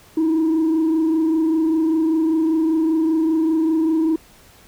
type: tone with frequency modulation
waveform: sine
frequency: 320.5 Hz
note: E4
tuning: 49 cents flat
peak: -13 dBFS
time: 0.17-4.16 s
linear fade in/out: 5 ms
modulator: 25.1 Hz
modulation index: 0.42
effects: tanh soft clip ceiling -13 dBFS + pink hiss -49 dBFS RMS until 4.67 s